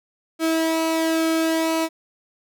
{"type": "tone with flanger", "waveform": "sawtooth", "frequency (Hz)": 324, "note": "E4", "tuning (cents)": -30, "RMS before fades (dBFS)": -21, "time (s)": [0.39, 1.89], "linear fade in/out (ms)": 50, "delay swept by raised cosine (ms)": [2, 2.51], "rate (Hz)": 1.1, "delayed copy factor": -0.5, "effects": []}